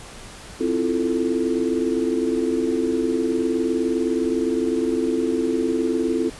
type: chord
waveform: sine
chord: F major seventh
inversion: second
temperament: equal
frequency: 261.6 / 329.6 / 349.2 / 440 Hz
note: C4 / E4 / F4 / A4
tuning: 0 / 0 / 0 / 0 cents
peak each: -24 / -24 / -25 / -25 dBFS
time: 0.6-6.3 s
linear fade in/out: 10 ms
effects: pink hiss -40 dBFS RMS until 6.39 s + resampled to 24000 Hz